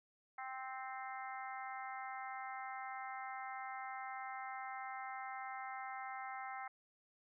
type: harmonic tone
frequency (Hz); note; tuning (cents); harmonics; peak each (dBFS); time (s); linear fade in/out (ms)
261.6; C4; 0; 3 / 4 / 5 / 6 / 7 / 8; -46 / -52 / -50 / -56 / -55 / -52; 0.38-6.68; 5
effects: none